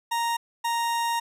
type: tone pair in turn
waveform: 40% pulse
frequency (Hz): 932.3 / 932.3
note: A#5 / A#5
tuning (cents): 0 / 0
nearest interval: unison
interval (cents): 0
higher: neither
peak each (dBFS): -23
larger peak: neither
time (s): 0.11-0.37 / 0.64-1.2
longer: second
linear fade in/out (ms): 10
effects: resampled to 32000 Hz